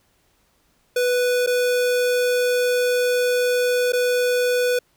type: tone with dropouts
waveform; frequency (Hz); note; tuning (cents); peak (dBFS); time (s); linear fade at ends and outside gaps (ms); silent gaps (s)
square; 493.9; B4; 0; -18; 0.96-4.79; 5; 1.464-1.472 / 3.922-3.932
effects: pink hiss -63 dBFS RMS until 4.96 s